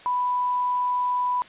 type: tone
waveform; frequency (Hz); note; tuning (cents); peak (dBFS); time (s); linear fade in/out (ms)
sine; 990; B5; +4; -21; 0.06-1.42; 0
effects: white hiss -47 dBFS RMS until 1.48 s + resampled to 8000 Hz